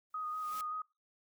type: noise with exponential growth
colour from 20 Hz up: white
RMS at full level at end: -46 dBFS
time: 0.1-0.61 s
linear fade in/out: 2 ms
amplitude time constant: 110 ms
type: tone with vibrato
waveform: sine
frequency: 1244.5 Hz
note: D#6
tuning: in tune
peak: -36 dBFS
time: 0.14-0.82 s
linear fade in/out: 5 ms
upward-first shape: square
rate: 5.2 Hz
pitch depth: 16 cents each way
effects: noise-tail reverb RT60 0.3 s tail -24 dB re dry